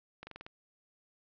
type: slowing click train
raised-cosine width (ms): 0.3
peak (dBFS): -29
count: 6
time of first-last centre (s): 0.23-0.465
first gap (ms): 40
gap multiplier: 1.08
effects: low-pass 5000 Hz 12 dB/octave